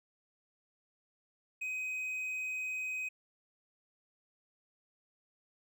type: tone with hard clipping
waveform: triangle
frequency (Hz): 2517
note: D#7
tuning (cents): +19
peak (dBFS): -36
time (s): 1.61-3.09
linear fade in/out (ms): 10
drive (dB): 6
effects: none